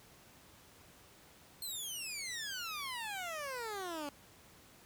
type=exponential sweep; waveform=15% pulse; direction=down; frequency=4244 to 280 Hz; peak=-33 dBFS; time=1.62-4.09 s; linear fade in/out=2 ms; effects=pink hiss -60 dBFS RMS until 4.85 s + high-pass 60 Hz 12 dB/octave